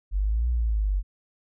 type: exponential two-way sweep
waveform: sine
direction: up then down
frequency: 46.25 to 60.9 to 46.25 Hz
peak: -21 dBFS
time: 0.11-1.03 s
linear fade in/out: 50 ms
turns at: 0.49 s
effects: none